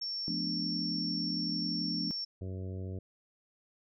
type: tone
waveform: sine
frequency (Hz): 5450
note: F8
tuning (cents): -43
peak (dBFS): -34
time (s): 0.01-2.25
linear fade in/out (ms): 10
type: chord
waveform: sine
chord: B half-diminished seventh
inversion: second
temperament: equal with one note detuned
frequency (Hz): 174.61 / 215.7 / 246.9 / 293.7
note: F3 / A3 / B3 / D4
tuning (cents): 0 / -34 / 0 / 0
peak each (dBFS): -38 / -40 / -40 / -39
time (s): 0.28-2.11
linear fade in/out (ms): 0
type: harmonic tone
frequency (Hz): 93.8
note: F#2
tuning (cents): +24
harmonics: 1 / 2 / 3 / 4 / 5 / 6 / 7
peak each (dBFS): -37 / -45 / -49 / -48 / -51 / -55 / -58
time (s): 2.41-2.99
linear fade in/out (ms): 5
effects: none